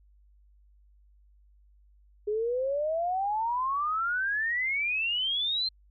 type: exponential sweep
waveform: sine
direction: up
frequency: 410.9 to 4186 Hz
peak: -26 dBFS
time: 2.27-5.69 s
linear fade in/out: 10 ms
effects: added 50 Hz sine -57 dBFS peak until 5.9 s